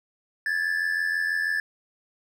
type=tone pair together; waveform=triangle; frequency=1661.2 / 1747.4 Hz; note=G#6 / A6; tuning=0 / -12 cents; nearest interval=minor second; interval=88 cents; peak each=-27 / -23 dBFS; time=0.46-1.6 s; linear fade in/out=2 ms; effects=none